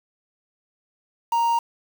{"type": "tone with quantisation", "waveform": "triangle", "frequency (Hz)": 932.3, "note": "A#5", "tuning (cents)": 0, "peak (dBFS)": -16, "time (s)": [1.32, 1.59], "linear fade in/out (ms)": 5, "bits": 6, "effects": []}